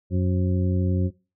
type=harmonic tone with a mistuned harmonic; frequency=91.9 Hz; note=F#2; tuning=11 cents flat; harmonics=1 / 2 / 3 / 4 / 6; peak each=-21 / -25 / -31 / -32 / -37 dBFS; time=0.1-1.11 s; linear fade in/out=50 ms; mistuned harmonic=6; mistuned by=-61 cents; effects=noise-tail reverb RT60 0.3 s tail -21 dB re dry